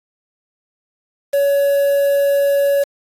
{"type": "tone with quantisation", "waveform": "triangle", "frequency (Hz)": 563, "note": "C#5", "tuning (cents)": 27, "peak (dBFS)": -10, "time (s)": [1.33, 2.84], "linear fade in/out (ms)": 10, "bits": 5, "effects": ["AAC 64 kbps"]}